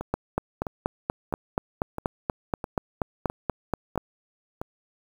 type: two click trains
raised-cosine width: 1 ms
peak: -17 / -10 dBFS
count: 8 / 17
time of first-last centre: 0.01-4.615 / 0.14-3.977 s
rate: 1.52 / 4.17 Hz
effects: 7-bit